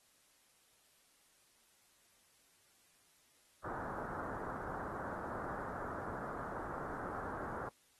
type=low-pass noise; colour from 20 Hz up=white; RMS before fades=-44 dBFS; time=3.64-7.69 s; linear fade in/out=5 ms; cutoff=1500 Hz; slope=48 dB/octave; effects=white hiss -70 dBFS RMS until 7.99 s + AAC 32 kbps